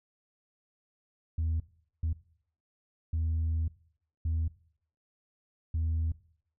sine tone bursts at uneven times, 80.7 Hz, E2, 36 cents flat, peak -25 dBFS, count 5, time 1.38-1.6 / 2.03-2.13 / 3.13-3.68 / 4.25-4.48 / 5.74-6.12 s, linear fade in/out 5 ms, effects noise-tail reverb RT60 0.6 s tail -20 dB re dry + tanh soft clip ceiling -25 dBFS

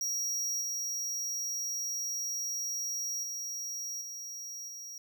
square tone with level steps, 5680 Hz, F8, 28 cents sharp, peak -31 / -33 / -36 / -40 / -42 dBFS, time 0.01-4.98 s, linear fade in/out 2 ms, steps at 0.61 / 3.23 / 4.01 / 4.68 s, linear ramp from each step 5 ms, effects none

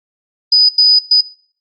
sine tone bursts at uneven times, 4978 Hz, D#8, in tune, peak -5 dBFS, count 3, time 0.52-0.69 / 0.78-0.99 / 1.11-1.21 s, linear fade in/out 5 ms, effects noise-tail reverb RT60 0.5 s tail -21 dB re dry + Opus 48 kbps

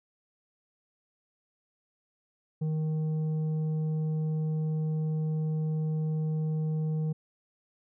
sine tone with tanh clipping, 156.2 Hz, D#3, 7 cents sharp, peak -28 dBFS, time 2.61-7.13 s, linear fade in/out 10 ms, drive 6 dB, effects none

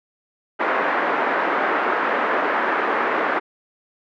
white band-pass noise, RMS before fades -21 dBFS, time 0.59-3.4 s, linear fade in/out 20 ms, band 280 to 1700 Hz, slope 24 dB/octave, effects none

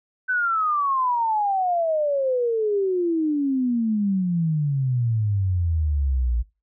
sine exponential sweep, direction down, 1530 to 56.3 Hz, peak -19 dBFS, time 0.28-6.43 s, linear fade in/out 20 ms, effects noise-tail reverb RT60 0.3 s tail -23 dB re dry

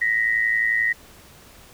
sine tone pair together, 1871 / 1982.3 Hz, A#6 / B6, +6 / +6 cents, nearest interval minor second, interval 100 cents, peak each -20 / -22 dBFS, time 0.01-0.93 s, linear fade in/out 10 ms, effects pink hiss -48 dBFS RMS until 1.73 s

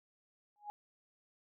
sine tone with exponential growth, 830 Hz, G#5, 1 cent flat, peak -37 dBFS, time 0.56-0.7 s, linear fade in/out 0 ms, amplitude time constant 29 ms, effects none

